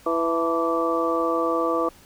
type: harmonic tone with a mistuned harmonic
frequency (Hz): 165.7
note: E3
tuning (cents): +9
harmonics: 2 / 3 / 4 / 5 / 6 / 7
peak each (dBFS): -26 / -25 / -28 / -35 / -36 / -25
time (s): 0.06-1.89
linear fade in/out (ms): 5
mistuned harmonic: 5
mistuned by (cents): +110
effects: pink hiss -51 dBFS RMS until 2.05 s

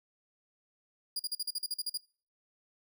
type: tone bursts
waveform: sawtooth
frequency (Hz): 4849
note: D#8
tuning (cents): -45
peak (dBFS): -29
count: 11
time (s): 1.16-1.975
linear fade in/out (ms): 5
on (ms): 35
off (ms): 43
effects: noise-tail reverb RT60 0.4 s tail -23 dB re dry

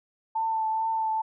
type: tone with vibrato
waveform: sine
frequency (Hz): 887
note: A5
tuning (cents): +14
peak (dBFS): -24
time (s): 0.35-1.22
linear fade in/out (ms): 10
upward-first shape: triangle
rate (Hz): 2.3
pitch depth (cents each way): 22
effects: none

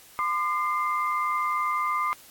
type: tone cluster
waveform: sine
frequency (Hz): 1024 / 1204 / 2089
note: C6 / D6 / C7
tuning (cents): -38 / +43 / -3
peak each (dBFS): -30 / -25 / -33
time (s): 0.19-2.13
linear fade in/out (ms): 0
effects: white hiss -51 dBFS RMS until 2.3 s + AAC 64 kbps

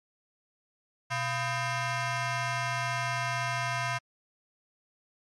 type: ring-modulated tone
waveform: 15% pulse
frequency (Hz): 564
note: C#5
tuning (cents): +30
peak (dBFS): -19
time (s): 1.1-3.99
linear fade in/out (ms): 20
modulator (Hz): 439
effects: low-pass 6000 Hz 12 dB/octave + MP3 64 kbps

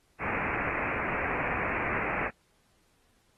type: low-pass noise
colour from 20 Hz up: white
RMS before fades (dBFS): -32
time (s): 0.19-2.31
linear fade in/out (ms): 50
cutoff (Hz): 2500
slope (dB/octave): 96
effects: pink hiss -69 dBFS RMS until 3.37 s + AAC 32 kbps

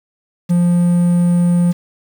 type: tone with quantisation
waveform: triangle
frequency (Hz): 174.61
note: F3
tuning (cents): 0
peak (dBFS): -8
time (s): 0.49-1.73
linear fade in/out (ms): 20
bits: 6
effects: none

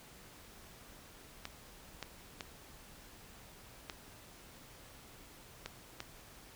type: clicks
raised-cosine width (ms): 0.2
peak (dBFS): -23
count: 6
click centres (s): 1.454 / 2.027 / 2.408 / 3.898 / 5.66 / 6.004
effects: pink hiss -56 dBFS RMS until 6.55 s

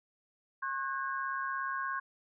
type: tone cluster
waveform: sine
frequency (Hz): 1083 / 1488 / 1625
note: C#6 / F#6 / G#6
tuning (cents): -41 / +9 / -38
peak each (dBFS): -35 / -40 / -38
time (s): 0.62-2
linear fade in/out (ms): 10
effects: none

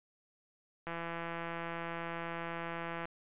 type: click train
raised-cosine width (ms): 0.5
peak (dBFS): -25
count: 368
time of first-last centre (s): 0.87-3.055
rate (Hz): 168
effects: resampled to 8000 Hz

